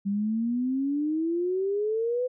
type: exponential sweep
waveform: sine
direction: up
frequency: 196 to 509 Hz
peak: -24 dBFS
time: 0.05-2.28 s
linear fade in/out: 20 ms
effects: none